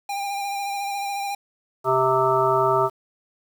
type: tone with vibrato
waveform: square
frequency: 800 Hz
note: G5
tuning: 35 cents sharp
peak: -26 dBFS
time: 0.09-1.35 s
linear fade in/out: 5 ms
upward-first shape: sine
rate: 14 Hz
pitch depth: 24 cents each way
type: harmonic tone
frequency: 130.81 Hz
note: C3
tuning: in tune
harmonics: 1 / 3 / 5 / 7 / 9 / 10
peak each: -31 / -22 / -23 / -23 / -24 / -25 dBFS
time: 1.84-2.9 s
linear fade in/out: 50 ms
effects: 8-bit